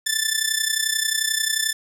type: tone with amplitude modulation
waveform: 10% pulse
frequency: 1760 Hz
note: A6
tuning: in tune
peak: -8 dBFS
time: 0.06-1.73 s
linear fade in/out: 10 ms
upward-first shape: sine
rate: 31.3 Hz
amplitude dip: 75%
effects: none